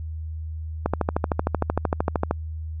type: click train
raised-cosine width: 1 ms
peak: -7 dBFS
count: 20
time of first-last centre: 0.86-2.31 s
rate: 13.1 Hz
effects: added 79 Hz sine -29 dBFS peak until 2.8 s